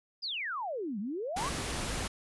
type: exponential two-way sweep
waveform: sine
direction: down then up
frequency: 5110 to 189.3 to 1234 Hz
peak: -33 dBFS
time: 0.22-1.5 s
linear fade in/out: 20 ms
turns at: 0.99 s
type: noise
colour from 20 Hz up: pink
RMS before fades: -35 dBFS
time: 1.36-2.08 s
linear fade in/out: 10 ms
effects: resampled to 24000 Hz